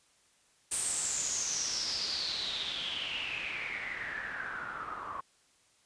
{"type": "noise with low-pass filter sweep", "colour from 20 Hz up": "white", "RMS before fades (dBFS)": -36, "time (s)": [0.71, 5.21], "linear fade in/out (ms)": 10, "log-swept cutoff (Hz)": [8900, 1100], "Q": 8.1, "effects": ["white hiss -67 dBFS RMS until 5.85 s", "resampled to 22050 Hz"]}